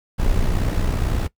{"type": "noise with amplitude modulation", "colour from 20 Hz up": "brown", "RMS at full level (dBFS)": -17, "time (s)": [0.18, 1.28], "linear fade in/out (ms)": 20, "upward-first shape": "sine", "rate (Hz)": 62.1, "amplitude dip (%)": 55, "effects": ["noise-tail reverb RT60 0.1 s tail -20 dB re dry"]}